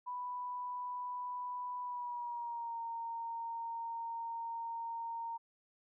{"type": "tone with pitch glide", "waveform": "sine", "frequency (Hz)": [989, 922.8], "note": ["B5", "A#5"], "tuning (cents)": [2, -18], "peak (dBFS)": -38, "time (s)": [0.06, 5.38], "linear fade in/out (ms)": 20, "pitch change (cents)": -120, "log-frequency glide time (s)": [1.82, 2.79], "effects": []}